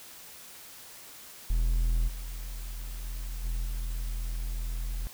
triangle tone with level steps, 41.27 Hz, E1, 3 cents sharp, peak -21 / -33 / -31 / -26 / -28 dBFS, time 1.5-5.07 s, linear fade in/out 0 ms, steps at 2.07 / 3.03 / 3.43 / 3.64 s, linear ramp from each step 20 ms, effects white hiss -48 dBFS RMS until 5.13 s

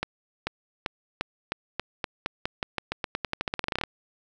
accelerating click train, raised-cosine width 0.3 ms, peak -11 dBFS, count 27, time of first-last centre 0.03-3.837 s, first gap 440 ms, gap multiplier 0.89, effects none

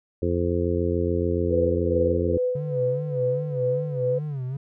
harmonic tone, 87 Hz, F2, 6 cents flat, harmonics 1 / 2 / 3 / 4 / 5 / 6, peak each -26 / -31 / -30 / -27 / -27 / -31 dBFS, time 0.22-2.38 s, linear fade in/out 5 ms
sine tone with tremolo, 501 Hz, B4, 25 cents sharp, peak -20 dBFS, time 1.5-4.19 s, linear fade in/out 10 ms, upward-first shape sine, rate 2.4 Hz, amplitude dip 80%
triangle tone with vibrato, 138.59 Hz, C#3, in tune, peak -25 dBFS, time 2.55-4.57 s, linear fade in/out 5 ms, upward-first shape sine, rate 2.5 Hz, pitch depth 160 cents each way
effects none

